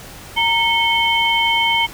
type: tone cluster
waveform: sine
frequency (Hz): 923 / 2194 / 3103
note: A#5 / C#7 / G7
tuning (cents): -17 / -18 / -18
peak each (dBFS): -18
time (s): 0.36-1.87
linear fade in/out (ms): 20
effects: pink hiss -37 dBFS RMS until 1.93 s